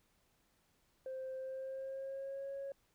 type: tone with pitch glide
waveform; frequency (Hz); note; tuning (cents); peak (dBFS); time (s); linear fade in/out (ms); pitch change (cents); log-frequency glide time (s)
sine; 523.3 to 550.6; C5 to C#5; 0 to -12; -39; 1.06-2.72; 2; +88; 1.38-2.51
effects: tanh soft clip ceiling -38 dBFS + pink hiss -75 dBFS RMS until 2.94 s